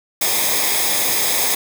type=noise with comb filter; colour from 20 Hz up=white; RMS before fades=-18 dBFS; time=0.21-1.55 s; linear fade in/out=5 ms; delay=0.69 ms; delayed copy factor=-0.65; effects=none